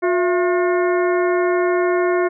harmonic tone with a mistuned harmonic, 358.7 Hz, F4, 46 cents sharp, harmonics 1 / 2 / 3 / 4 / 5 / 6, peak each -16 / -22 / -26 / -28 / -30 / -32 dBFS, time 0.02-2.29 s, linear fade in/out 20 ms, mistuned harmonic 2, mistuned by -110 cents, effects none

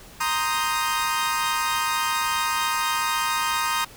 sawtooth chord, C minor seventh, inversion third, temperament equal, 932.3 / 1046.5 / 1244.5 / 1568 Hz, Bb5 / C6 / Eb6 / G6, 0 / 0 / 0 / 0 cents, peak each -23 / -26 / -22 / -28 dBFS, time 0.2-3.85 s, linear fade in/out 10 ms, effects pink hiss -46 dBFS RMS until 3.96 s

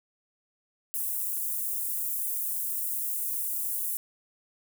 white high-pass noise, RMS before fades -31 dBFS, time 0.94-3.97 s, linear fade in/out 0 ms, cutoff 9700 Hz, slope 24 dB/octave, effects none

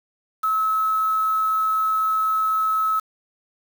sine tone with quantisation, 1294 Hz, E6, 32 cents flat, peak -18 dBFS, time 0.43-3 s, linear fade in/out 10 ms, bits 6, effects none

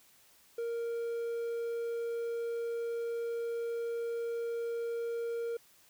triangle tone, 466.2 Hz, A#4, in tune, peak -31 dBFS, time 0.58-5.57 s, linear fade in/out 5 ms, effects white hiss -63 dBFS RMS until 5.89 s

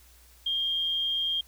sine tone with amplitude modulation, 3215 Hz, G7, 43 cents sharp, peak -24 dBFS, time 0.46-1.41 s, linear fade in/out 5 ms, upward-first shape sine, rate 168 Hz, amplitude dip 30%, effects added 60 Hz sine -56 dBFS peak until 1.47 s + white hiss -58 dBFS RMS until 1.47 s

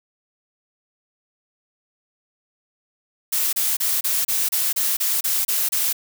blue noise bursts, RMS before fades -21 dBFS, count 11, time 3.32-5.93 s, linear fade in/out 10 ms, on 210 ms, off 30 ms, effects none

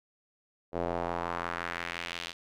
square tone with band-pass filter sweep, 42.88 Hz, F1, 31 cents flat, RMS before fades -35 dBFS, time 0.72-2.34 s, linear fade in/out 50 ms, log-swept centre 530 to 3600 Hz, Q 1.6, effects none

